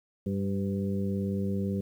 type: harmonic tone with a mistuned harmonic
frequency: 98 Hz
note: G2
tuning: in tune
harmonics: 1 / 2 / 3 / 4 / 5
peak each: -33 / -29 / -43 / -37 / -40 dBFS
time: 0.26-1.81 s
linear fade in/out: 5 ms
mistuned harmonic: 5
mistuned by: +27 cents
effects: 10-bit